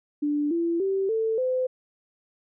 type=tone with pitch steps; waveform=sine; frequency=293.7 / 337.4 / 387.5 / 445.2 / 511.4 Hz; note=D4 / E4 / G4 / A4 / C5; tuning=0 / +40 / -20 / +20 / -40 cents; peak=-22 dBFS; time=0.22-1.67 s; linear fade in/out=10 ms; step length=290 ms; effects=none